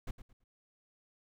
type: noise with echo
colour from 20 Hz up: brown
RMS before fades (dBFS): -37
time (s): 0.07-0.11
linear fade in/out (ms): 5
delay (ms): 110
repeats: 3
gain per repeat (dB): -12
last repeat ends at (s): 0.44
effects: none